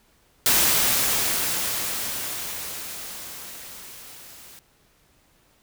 white noise with level ramp, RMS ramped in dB -18 to -46 dBFS, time 0.46-4.59 s, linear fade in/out 0 ms, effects pink hiss -61 dBFS RMS until 5.62 s

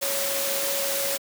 sine tone in noise, 554.4 Hz, C#5, in tune, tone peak -30 dBFS, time 0.01-1.18 s, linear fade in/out 20 ms, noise white, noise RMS -27 dBFS, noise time 0.01-1.18 s, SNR -6 dB, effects high-pass 200 Hz 12 dB/octave

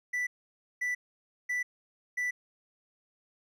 triangle tone bursts, 1975.5 Hz, B6, in tune, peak -27 dBFS, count 4, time 0.13-2.31 s, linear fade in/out 10 ms, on 140 ms, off 540 ms, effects none

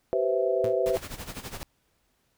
sine chord, C major seventh, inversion second, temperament equal with one note detuned, 384.4 / 493.9 / 523.3 / 659.3 Hz, G4 / B4 / C5 / E5, -34 / 0 / 0 / 0 cents, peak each -28 dBFS, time 0.13-0.97 s, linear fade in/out 0 ms
sawtooth tone with exponential decay, 112.6 Hz, A2, 40 cents sharp, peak -26 dBFS, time 0.64-0.79 s, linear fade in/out 0 ms, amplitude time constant 32 ms
pink noise with tremolo, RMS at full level -36 dBFS, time 0.86-1.63 s, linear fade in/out 0 ms, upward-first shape sine, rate 12 Hz, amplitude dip 75%
effects pink hiss -71 dBFS RMS until 2.37 s

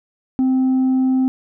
sine tone with tanh clipping, 260.2 Hz, C4, 9 cents flat, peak -14 dBFS, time 0.39-1.28 s, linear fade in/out 0 ms, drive 2 dB, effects none

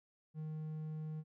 triangle tone, 155.56 Hz, D#3, in tune, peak -38 dBFS, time 0.34-1.24 s, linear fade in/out 50 ms, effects none

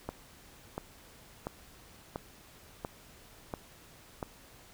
click train, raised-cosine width 1 ms, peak -21 dBFS, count 7, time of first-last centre 0.09-4.228 s, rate 1.45 Hz, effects pink hiss -56 dBFS RMS until 4.73 s

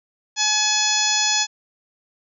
harmonic tone, 849 Hz, G#5, 38 cents sharp, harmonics 1 / 2 / 3 / 4 / 5 / 6 / 7 / 8, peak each -27 / -28 / -27 / -24 / -27 / -24 / -25 / -24 dBFS, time 0.36-1.47 s, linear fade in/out 50 ms, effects none

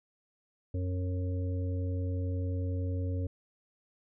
harmonic tone, 91 Hz, F#2, 28 cents flat, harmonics 1 / 3 / 5 / 6, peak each -30 / -40 / -44 / -46 dBFS, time 0.74-3.27 s, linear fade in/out 5 ms, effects none

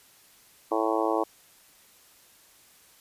harmonic tone, 110.5 Hz, A2, 8 cents sharp, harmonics 3 / 4 / 5 / 6 / 7 / 8 / 9 / 10, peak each -29 / -30 / -31 / -32 / -32 / -33 / -34 / -34 dBFS, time 0.71-1.24 s, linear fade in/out 10 ms, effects white hiss -57 dBFS RMS until 3 s + resampled to 32000 Hz

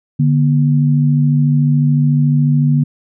sine tone pair together, 146.83 / 240.7 Hz, D3 / B3, 0 / -44 cents, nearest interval major sixth, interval 856 cents, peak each -10 / -16 dBFS, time 0.19-2.84 s, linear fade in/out 10 ms, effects none

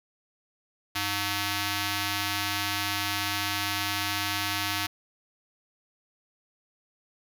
5% pulse ring-modulated tone, 405.6 Hz, G#4, 41 cents flat, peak -13 dBFS, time 0.95-4.87 s, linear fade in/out 10 ms, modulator 501 Hz, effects none

